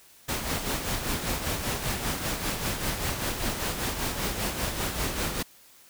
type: noise with tremolo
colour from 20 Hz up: pink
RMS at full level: -28 dBFS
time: 0.28-5.43 s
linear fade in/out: 10 ms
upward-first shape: sine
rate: 5.1 Hz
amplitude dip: 50%
effects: white hiss -55 dBFS RMS until 5.89 s